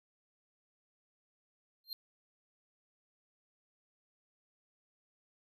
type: tone with exponential growth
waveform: square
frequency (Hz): 4186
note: C8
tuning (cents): 0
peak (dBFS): -35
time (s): 1.84-1.93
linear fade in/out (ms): 1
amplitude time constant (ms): 18
effects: none